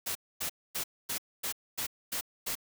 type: noise bursts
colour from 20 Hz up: white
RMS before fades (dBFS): -34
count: 8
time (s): 0.06-2.554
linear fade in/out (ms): 10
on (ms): 93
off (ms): 250
effects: none